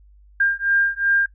sine beating tone pair, 1600 / 1602.7 Hz, G6 / G6, +35 / +38 cents, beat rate 2.7 Hz, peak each -20 dBFS, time 0.4-1.26 s, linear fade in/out 5 ms, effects noise-tail reverb RT60 0.1 s tail -18 dB re dry + added 50 Hz sine -47 dBFS peak until 1.34 s

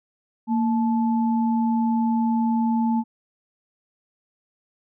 sine tone pair together, 230.2 / 870 Hz, A#3 / A5, -22 / -20 cents, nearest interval octave + major seventh, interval 2302 cents, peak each -19 / -27 dBFS, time 0.47-3.04 s, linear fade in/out 50 ms, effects none

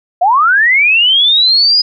sine linear sweep, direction up, 670 to 5000 Hz, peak -6 dBFS, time 0.21-1.82 s, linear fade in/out 10 ms, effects none

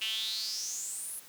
sawtooth tone with high-pass filter sweep, 220 Hz, A3, in tune, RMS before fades -36 dBFS, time 0.01-1.2 s, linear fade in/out 10 ms, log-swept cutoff 2800 to 11000 Hz, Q 8, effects white hiss -53 dBFS RMS until 1.28 s + high-pass 100 Hz 12 dB/octave

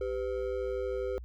triangle ring-modulated tone, 448.2 Hz, A4, 32 cents sharp, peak -26 dBFS, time 0.01-1.18 s, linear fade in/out 0 ms, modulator 56.2 Hz, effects added 60 Hz sine -41 dBFS peak until 1.24 s

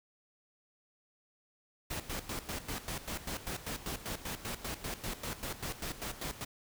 pink noise with tremolo, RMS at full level -38 dBFS, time 1.9-6.45 s, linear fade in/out 10 ms, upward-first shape square, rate 5.1 Hz, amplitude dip 75%, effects none

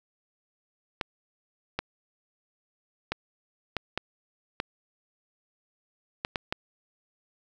clicks, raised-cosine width 0.3 ms, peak -12 dBFS, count 9, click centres 1.012 / 1.79 / 3.12 / 3.767 / 3.976 / 4.601 / 6.249 / 6.358 / 6.525 s, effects 8-bit

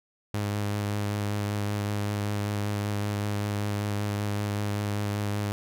sawtooth tone with vibrato, 103 Hz, G#2, 14 cents flat, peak -23 dBFS, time 0.34-5.52 s, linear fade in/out 0 ms, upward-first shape sine, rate 5.2 Hz, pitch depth 15 cents each way, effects none

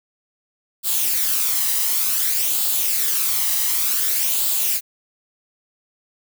blue noise with flanger, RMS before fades -20 dBFS, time 0.83-4.81 s, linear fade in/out 50 ms, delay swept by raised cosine 0.25 to 1.02 ms, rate 0.55 Hz, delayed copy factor +0.5, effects none

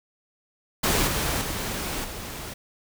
pink noise with level steps, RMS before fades -22 / -26 / -30 / -36 dBFS, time 0.83-2.54 s, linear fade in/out 10 ms, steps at 1.07 / 1.41 / 2.04 s, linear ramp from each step 5 ms, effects none

